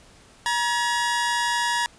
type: tone pair together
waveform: sawtooth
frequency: 952 / 1696.3 Hz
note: A#5 / G#6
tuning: +36 / +36 cents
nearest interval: minor seventh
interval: 1000 cents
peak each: -19 / -23 dBFS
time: 0.46-1.86 s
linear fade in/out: 0 ms
effects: pink hiss -52 dBFS RMS until 1.98 s + resampled to 22050 Hz

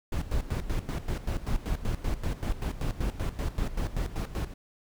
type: noise with tremolo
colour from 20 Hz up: brown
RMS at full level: -28 dBFS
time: 0.12-4.54 s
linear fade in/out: 5 ms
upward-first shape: square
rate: 5.2 Hz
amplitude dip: 75%
effects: none

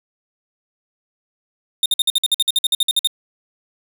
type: tone bursts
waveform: 45% pulse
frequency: 3659 Hz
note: A#7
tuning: 33 cents flat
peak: -13 dBFS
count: 16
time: 1.83-3.073 s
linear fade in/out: 2 ms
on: 28 ms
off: 53 ms
effects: none

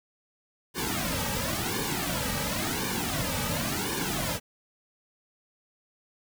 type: noise with flanger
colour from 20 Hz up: pink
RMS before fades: -30 dBFS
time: 0.74-4.4 s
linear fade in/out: 50 ms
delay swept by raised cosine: 1.5 to 2.9 ms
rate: 0.94 Hz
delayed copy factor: -0.95
effects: none

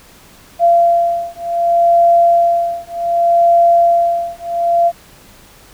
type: beating tone pair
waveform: sine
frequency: 685 / 685.66 Hz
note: F5 / F5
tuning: -34 / -32 cents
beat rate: 0.66 Hz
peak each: -12 dBFS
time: 0.59-4.92 s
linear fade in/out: 50 ms
effects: pink hiss -43 dBFS RMS until 5.73 s

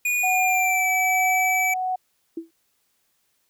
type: tone with pitch glide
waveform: square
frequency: 2452 to 2301 Hz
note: D#7 to D7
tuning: -26 to -36 cents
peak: -21 dBFS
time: 0.05-1.74 s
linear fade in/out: 5 ms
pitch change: -110 cents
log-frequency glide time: 0.24-0.89 s
type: tone with tremolo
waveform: sine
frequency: 742 Hz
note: F#5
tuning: 5 cents sharp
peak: -20 dBFS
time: 0.23-1.96 s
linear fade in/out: 10 ms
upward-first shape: triangle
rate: 1.2 Hz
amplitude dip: 40%
type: tone with exponential decay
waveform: sine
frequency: 329.7 Hz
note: E4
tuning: in tune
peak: -24 dBFS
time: 2.37-2.51 s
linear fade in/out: 5 ms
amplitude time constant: 29 ms
effects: white hiss -69 dBFS RMS until 3.49 s

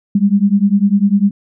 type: beating tone pair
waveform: sine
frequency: 196 / 206 Hz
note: G3 / G#3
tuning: 0 / -14 cents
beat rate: 10 Hz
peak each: -12 dBFS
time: 0.15-1.31 s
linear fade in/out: 5 ms
effects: none

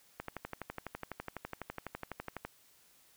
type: click train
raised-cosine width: 0.5 ms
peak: -24 dBFS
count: 28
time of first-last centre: 0.2-2.45 s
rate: 12 Hz
effects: white hiss -65 dBFS RMS until 3.16 s

